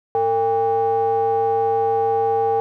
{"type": "ring-modulated tone", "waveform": "triangle", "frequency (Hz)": 173.9, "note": "F3", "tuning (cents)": -7, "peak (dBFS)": -11, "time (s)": [0.15, 2.6], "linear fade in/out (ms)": 0, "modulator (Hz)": 627, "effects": []}